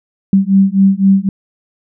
sine beating tone pair, 192.5 / 196.4 Hz, G3 / G3, -31 / +4 cents, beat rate 3.9 Hz, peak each -10 dBFS, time 0.33-1.29 s, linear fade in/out 2 ms, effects none

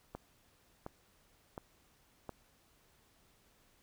click train, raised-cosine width 1 ms, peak -28 dBFS, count 4, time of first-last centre 0.15-2.293 s, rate 1.4 Hz, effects pink hiss -69 dBFS RMS until 3.82 s

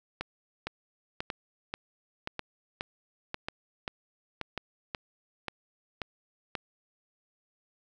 two click trains, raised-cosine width 0.3 ms, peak -17 / -17 dBFS, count 12 / 5, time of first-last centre 0.67-6.552 / 0.21-4.577 s, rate 1.87 / 0.916 Hz, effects none

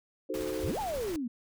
sine chord, D# diminished seventh, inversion none, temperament equal, 311.1 / 370 / 440 / 523.3 Hz, D#4 / F#4 / A4 / C5, 0 / 0 / 0 / 0 cents, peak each -37 dBFS, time 0.29-0.72 s, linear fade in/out 10 ms
pink noise with tremolo, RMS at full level -41 dBFS, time 0.34-1.16 s, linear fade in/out 0 ms, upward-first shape sine, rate 15 Hz, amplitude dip 25%
sine exponential two-way sweep, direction up then down, 58.27 to 898 to 224.4 Hz, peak -31 dBFS, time 0.63-1.28 s, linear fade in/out 10 ms, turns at 0.79 s
effects none

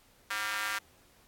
square tone with high-pass filter, 106.8 Hz, G#2, 49 cents sharp, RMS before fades -34 dBFS, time 0.3-0.79 s, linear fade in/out 10 ms, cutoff 1500 Hz, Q 2.3, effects pink hiss -63 dBFS RMS until 1.27 s + AAC 64 kbps

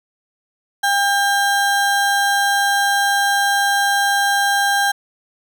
square ring-modulated tone, 1200 Hz, D6, 37 cents sharp, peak -12 dBFS, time 0.83-4.92 s, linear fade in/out 10 ms, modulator 398 Hz, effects none

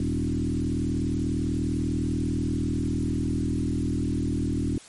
sine tone with frequency modulation, 187 Hz, F#3, 19 cents sharp, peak -23 dBFS, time 0-4.78 s, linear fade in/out 2 ms, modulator 40.2 Hz, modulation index 3.4, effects white hiss -48 dBFS RMS until 4.88 s + MP3 48 kbps

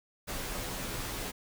pink noise with comb filter, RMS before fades -37 dBFS, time 0.27-1.32 s, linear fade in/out 20 ms, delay 13 ms, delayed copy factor -0.8, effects none

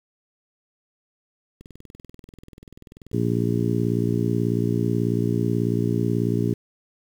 click train, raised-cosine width 3 ms, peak -31 dBFS, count 54, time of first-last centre 1.61-4.183 s, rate 20.6 Hz
harmonic tone, 58.27 Hz, A#1, in tune, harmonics 2 / 3 / 4 / 5 / 6 / 7, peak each -24 / -26 / -27 / -28 / -29 / -29 dBFS, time 3.13-6.54 s, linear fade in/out 5 ms
effects 8-bit

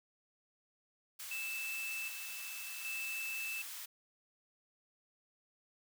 white high-pass noise, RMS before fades -46 dBFS, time 1.19-3.86 s, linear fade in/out 10 ms, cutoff 1200 Hz, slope 12 dB/octave
triangle tone with tremolo, 2637 Hz, E7, in tune, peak -37 dBFS, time 1.31-3.62 s, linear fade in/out 5 ms, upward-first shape square, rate 0.65 Hz, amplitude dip 60%
effects none

